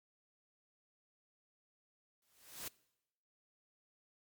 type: noise with exponential growth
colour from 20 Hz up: white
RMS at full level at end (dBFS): -41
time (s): 2.22-2.68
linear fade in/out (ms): 2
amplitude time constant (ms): 98
effects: noise-tail reverb RT60 0.9 s tail -23 dB re dry + MP3 96 kbps